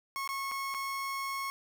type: tone with dropouts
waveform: 30% pulse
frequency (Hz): 1093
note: C#6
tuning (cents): -25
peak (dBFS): -31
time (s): 0.16-1.5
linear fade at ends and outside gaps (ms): 0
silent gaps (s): 0.276-0.29 / 0.514-0.518 / 0.741-0.746
effects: none